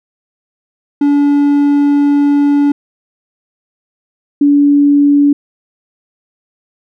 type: tone pair in turn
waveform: triangle / sine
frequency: 286.9 / 286.9 Hz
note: D4 / D4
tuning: -40 / -40 cents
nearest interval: unison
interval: 0 cents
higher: neither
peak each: -5 dBFS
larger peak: neither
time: 1.01-2.72 / 4.41-5.33 s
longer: first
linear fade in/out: 5 ms
effects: none